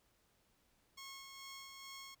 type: tone with tremolo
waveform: 10% pulse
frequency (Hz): 1089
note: C#6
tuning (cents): -31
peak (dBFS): -40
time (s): 0.97-2.15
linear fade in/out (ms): 10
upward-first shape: sine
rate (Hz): 2.3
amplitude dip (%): 35
effects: pink hiss -75 dBFS RMS until 2.2 s